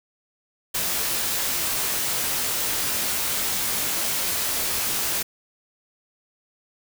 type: noise with comb filter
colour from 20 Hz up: white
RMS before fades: -25 dBFS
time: 0.74-5.23 s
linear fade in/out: 10 ms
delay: 19 ms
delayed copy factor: -0.55
effects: none